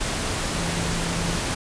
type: tone in noise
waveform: sine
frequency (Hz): 169.3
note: E3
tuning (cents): +46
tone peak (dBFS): -28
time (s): 0.54-1.38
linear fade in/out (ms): 10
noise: pink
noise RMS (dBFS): -26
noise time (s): 0-1.55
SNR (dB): -5
effects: resampled to 22050 Hz